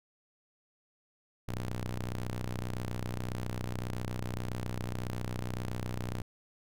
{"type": "ring-modulated tone", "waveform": "sawtooth", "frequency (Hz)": 61.74, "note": "B1", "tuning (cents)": 0, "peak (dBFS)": -27, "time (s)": [1.48, 6.22], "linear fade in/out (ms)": 5, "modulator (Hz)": 48, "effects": []}